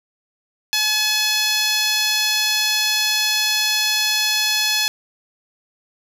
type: tone with band-pass filter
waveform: 10% pulse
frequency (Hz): 854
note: G#5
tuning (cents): +48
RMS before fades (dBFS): -19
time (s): 0.73-4.88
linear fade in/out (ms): 0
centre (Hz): 5900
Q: 0.63
effects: none